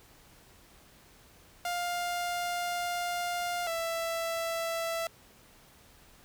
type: tone pair in turn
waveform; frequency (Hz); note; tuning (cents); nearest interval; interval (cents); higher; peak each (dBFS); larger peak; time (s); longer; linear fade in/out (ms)
sawtooth; 703 / 663.5; F5 / E5; +11 / +11; minor second; 100; first; -27; neither; 1.65-3.67 / 3.67-5.07; first; 2
effects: pink hiss -58 dBFS RMS until 6.24 s